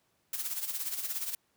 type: noise with tremolo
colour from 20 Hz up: blue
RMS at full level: -33 dBFS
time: 0.33-1.35 s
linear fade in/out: 2 ms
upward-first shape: sine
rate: 17 Hz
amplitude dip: 65%
effects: pink hiss -73 dBFS RMS until 1.56 s + high-pass 100 Hz 12 dB/octave